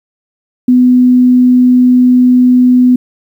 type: tone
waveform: sine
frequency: 250 Hz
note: B3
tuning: 21 cents sharp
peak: -3 dBFS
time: 0.68-2.96 s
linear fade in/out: 5 ms
effects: 7-bit